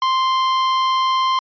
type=tone; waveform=45% pulse; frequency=1046 Hz; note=C6; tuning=1 cent flat; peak=-15 dBFS; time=0.02-1.39 s; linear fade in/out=2 ms; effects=resampled to 11025 Hz